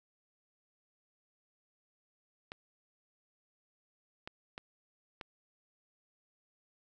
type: clicks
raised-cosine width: 0.3 ms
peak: -26 dBFS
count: 4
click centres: 2.519 / 4.275 / 4.579 / 5.212 s
effects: none